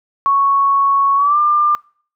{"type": "tone with pitch glide", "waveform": "sine", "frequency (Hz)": [1108.7, 1195.2], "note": ["C#6", "D6"], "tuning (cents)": [0, 30], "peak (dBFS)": -10, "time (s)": [0.26, 1.75], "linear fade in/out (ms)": 0, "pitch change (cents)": 130, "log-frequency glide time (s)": [1.16, 1.38], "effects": ["noise-tail reverb RT60 0.5 s tail -26 dB re dry"]}